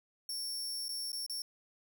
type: tone with dropouts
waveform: sawtooth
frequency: 5460 Hz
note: F8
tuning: 40 cents flat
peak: -34 dBFS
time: 0.29-1.42 s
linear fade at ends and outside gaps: 2 ms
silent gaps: 0.883-0.89 / 1.119-1.129 / 1.264-1.297 s
effects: none